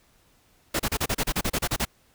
pink noise bursts, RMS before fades -25 dBFS, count 13, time 0.74-1.852 s, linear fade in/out 10 ms, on 56 ms, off 32 ms, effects pink hiss -62 dBFS RMS until 2.14 s

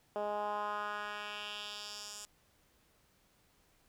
10% pulse tone with band-pass filter sweep, 207.7 Hz, G#3, in tune, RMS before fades -40 dBFS, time 0.16-2.25 s, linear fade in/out 0 ms, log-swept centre 590 to 7400 Hz, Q 2, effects pink hiss -70 dBFS RMS until 3.88 s

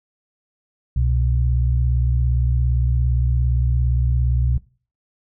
sine tone pair together, 64.7 / 122.14 Hz, C2 / B2, -19 / -19 cents, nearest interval major seventh, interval 1100 cents, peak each -17 / -21 dBFS, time 0.96-4.58 s, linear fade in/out 5 ms, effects noise-tail reverb RT60 0.4 s tail -20 dB re dry

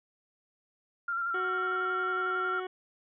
sine tone with vibrato, 1377 Hz, F6, 25 cents flat, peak -29 dBFS, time 1.08-2.6 s, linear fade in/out 5 ms, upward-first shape square, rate 11 Hz, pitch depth 28 cents each way
harmonic tone, 370 Hz, F#4, in tune, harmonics 1 / 2 / 3 / 4 / 5 / 6 / 8 / 9, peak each -35 / -41 / -45 / -47 / -49 / -51 / -53 / -54 dBFS, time 1.34-2.67 s, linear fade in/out 5 ms
effects none

